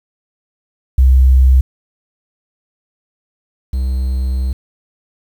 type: tone pair in turn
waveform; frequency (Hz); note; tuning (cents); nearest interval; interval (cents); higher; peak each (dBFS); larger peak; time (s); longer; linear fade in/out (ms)
sine / triangle; 64.9 / 64.9; C2 / C2; -13 / -13; unison; 0; neither; -5 / -12; first; 0.98-1.61 / 3.73-4.53; second; 5
effects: 7-bit